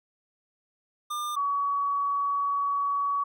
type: tone pair in turn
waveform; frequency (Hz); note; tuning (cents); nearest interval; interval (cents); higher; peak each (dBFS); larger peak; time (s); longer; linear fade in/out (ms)
square / sine; 1200 / 1130.3; D6 / C#6; +37 / +33; minor second; 104; first; -30 / -24; second; 1.1-1.36 / 1.36-3.24; second; 10
effects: none